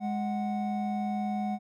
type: tone pair together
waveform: triangle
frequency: 207.7 / 740.2 Hz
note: G#3 / F#5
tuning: 0 / 0 cents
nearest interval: octave + minor seventh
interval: 2200 cents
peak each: -28 / -31 dBFS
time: 0-1.59 s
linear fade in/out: 50 ms
effects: none